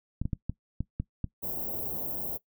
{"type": "clicks", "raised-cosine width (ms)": 5, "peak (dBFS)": -18, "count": 7, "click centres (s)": [0.216, 0.255, 0.332, 0.496, 0.806, 1, 1.243]}
{"type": "band-stop noise", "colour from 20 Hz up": "white", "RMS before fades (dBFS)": -34, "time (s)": [1.42, 2.38], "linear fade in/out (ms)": 20, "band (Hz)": [670, 16000], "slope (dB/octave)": 24}
{"effects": ["noise-tail reverb RT60 0.1 s tail -19 dB re dry"]}